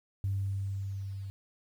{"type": "tone with level ramp", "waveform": "sine", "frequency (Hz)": 98, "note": "G2", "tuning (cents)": 0, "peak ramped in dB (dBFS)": [-27, -37], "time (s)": [0.24, 1.3], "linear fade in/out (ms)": 0, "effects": ["tanh soft clip ceiling -23 dBFS", "10-bit"]}